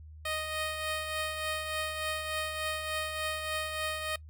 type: tone with tremolo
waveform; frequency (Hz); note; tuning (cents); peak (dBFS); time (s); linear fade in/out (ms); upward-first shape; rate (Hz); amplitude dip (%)
10% pulse; 622; D#5; -1; -22; 0.25-4.16; 5; triangle; 3.4; 50
effects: noise-tail reverb RT60 0.1 s tail -22 dB re dry + added 77 Hz sine -46 dBFS peak until 4.29 s